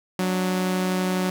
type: tone pair together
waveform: sawtooth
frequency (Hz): 184.33 / 292.6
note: F#3 / D4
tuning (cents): -6 / -6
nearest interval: minor sixth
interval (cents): 800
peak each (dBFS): -18 / -28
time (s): 0.19-1.3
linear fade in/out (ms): 2
effects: none